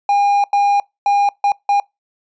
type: tone bursts at uneven times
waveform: triangle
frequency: 810 Hz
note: G#5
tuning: 43 cents flat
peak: -9 dBFS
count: 5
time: 0.09-0.44 / 0.53-0.8 / 1.06-1.29 / 1.44-1.52 / 1.69-1.8 s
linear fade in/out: 2 ms
effects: noise-tail reverb RT60 0.2 s tail -25 dB re dry + resampled to 16000 Hz